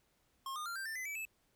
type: tone with pitch steps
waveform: square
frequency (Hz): 1074 / 1219.5 / 1384.8 / 1572.4 / 1785.5 / 2027 / 2302 / 2614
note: C6 / D#6 / F6 / G6 / A6 / B6 / D7 / E7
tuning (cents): +45 / -35 / -15 / +5 / +25 / +45 / -35 / -15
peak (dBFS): -40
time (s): 0.46-1.252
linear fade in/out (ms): 2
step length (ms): 99
effects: pink hiss -75 dBFS RMS until 1.55 s